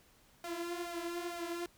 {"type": "tone with flanger", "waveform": "sawtooth", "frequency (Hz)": 344.3, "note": "F4", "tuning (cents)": -25, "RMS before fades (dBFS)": -40, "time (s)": [0.44, 1.66], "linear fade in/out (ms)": 2, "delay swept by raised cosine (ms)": [1.3, 6.6], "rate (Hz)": 2.2, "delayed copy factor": 0.65, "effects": ["pink hiss -65 dBFS RMS until 1.77 s"]}